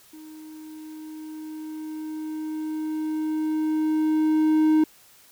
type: tone with level ramp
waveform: triangle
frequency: 311.3 Hz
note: D#4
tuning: 1 cent sharp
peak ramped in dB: -39 to -13 dBFS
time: 0.13-4.84 s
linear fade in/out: 5 ms
effects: white hiss -54 dBFS RMS until 5.31 s